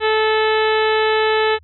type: harmonic tone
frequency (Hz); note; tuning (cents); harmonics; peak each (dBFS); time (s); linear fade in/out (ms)
435.4; A4; -18; 1 / 2 / 3 / 4 / 5 / 6 / 7 / 8 / 9; -16 / -21 / -25 / -23 / -28 / -29 / -29 / -31 / -31; 0-1.59; 50
effects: added 79 Hz sine -46 dBFS peak until 1.63 s